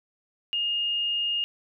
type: tone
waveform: sine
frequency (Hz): 2840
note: F7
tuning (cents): +28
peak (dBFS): -24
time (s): 0.53-1.44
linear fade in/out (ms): 0
effects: none